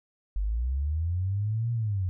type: linear two-way sweep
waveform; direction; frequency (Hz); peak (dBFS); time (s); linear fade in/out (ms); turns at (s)
sine; up then down; 46.43 to 119.1 to 88.5; -25; 0.36-2.09; 0; 1.72
effects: none